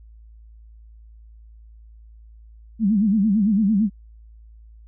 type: tone with vibrato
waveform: sine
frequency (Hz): 207.7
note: G#3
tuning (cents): 0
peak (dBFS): -15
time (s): 2.79-3.9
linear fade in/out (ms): 50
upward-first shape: sine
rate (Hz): 8.9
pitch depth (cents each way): 150
effects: added 55 Hz sine -43 dBFS peak until 4.87 s